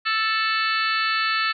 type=harmonic tone with a mistuned harmonic; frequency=440 Hz; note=A4; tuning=in tune; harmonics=3 / 4 / 5 / 6 / 7 / 8 / 9 / 10; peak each=-24 / -25 / -32 / -28 / -34 / -35 / -34 / -30 dBFS; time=0.05-1.53 s; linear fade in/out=20 ms; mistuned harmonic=7; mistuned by=-45 cents; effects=none